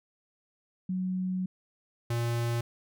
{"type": "tone pair in turn", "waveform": ["sine", "square"], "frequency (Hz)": [185, 117.9], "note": ["F#3", "A#2"], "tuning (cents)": [0, 20], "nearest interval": "minor sixth", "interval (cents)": 780, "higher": "first", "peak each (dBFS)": -28, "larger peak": "neither", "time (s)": [[0.89, 1.46], [2.1, 2.61]], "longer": "first", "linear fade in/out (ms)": 5, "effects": []}